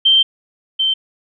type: tone pair in turn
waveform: sine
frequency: 3136 / 3111 Hz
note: G7 / G7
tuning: 0 / -14 cents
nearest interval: unison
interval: 14 cents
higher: first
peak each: -8 / -13 dBFS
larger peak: first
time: 0.05-0.23 / 0.79-0.94 s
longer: first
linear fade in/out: 10 ms
effects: none